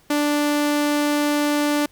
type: tone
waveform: sawtooth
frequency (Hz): 293.7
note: D4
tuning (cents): 0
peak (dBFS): -14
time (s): 0.1-1.86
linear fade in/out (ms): 5
effects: pink hiss -56 dBFS RMS until 1.91 s